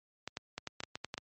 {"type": "clicks", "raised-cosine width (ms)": 0.2, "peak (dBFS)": -20, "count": 10, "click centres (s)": [0.276, 0.371, 0.58, 0.673, 0.804, 0.836, 0.955, 1.046, 1.141, 1.179], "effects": ["high-pass 80 Hz 12 dB/octave", "MP3 32 kbps"]}